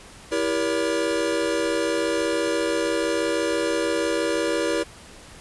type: chord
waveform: square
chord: E diminished seventh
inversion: none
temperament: just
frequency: 329.6 / 395.6 / 474.7 / 569.6 Hz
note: E4 / G4 / Bb4 / Db5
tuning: 0 / +16 / +31 / +47 cents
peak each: -27 / -30 / -27 / -28 dBFS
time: 0.31-4.84 s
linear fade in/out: 20 ms
effects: pink hiss -45 dBFS RMS until 5.4 s + resampled to 24000 Hz